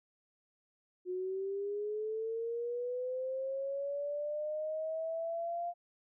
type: linear sweep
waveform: sine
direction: up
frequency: 360.2 to 698.5 Hz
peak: -34 dBFS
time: 1.05-5.74 s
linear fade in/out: 50 ms
effects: none